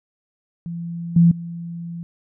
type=tone with level steps; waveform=sine; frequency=169.7 Hz; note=F3; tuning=49 cents flat; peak=-26 / -9 / -28 dBFS; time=0.66-2.03 s; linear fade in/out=0 ms; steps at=1.16 / 1.31 s; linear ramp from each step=5 ms; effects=none